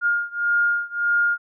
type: beating tone pair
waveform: sine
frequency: 1415 / 1416.7 Hz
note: F6 / F6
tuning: +22 / +24 cents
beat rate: 1.7 Hz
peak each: -21 / -22 dBFS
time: 0.01-1.38 s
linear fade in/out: 50 ms
effects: none